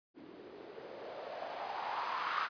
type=noise with low-pass filter sweep; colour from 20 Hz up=violet; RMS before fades=-41 dBFS; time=0.14-2.49 s; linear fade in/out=50 ms; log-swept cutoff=300 to 1300 Hz; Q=3.8; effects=resampled to 11025 Hz